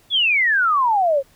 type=exponential sweep; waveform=sine; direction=down; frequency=3500 to 523.3 Hz; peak=-14 dBFS; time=0.1-1.23 s; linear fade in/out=50 ms; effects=pink hiss -55 dBFS RMS until 1.35 s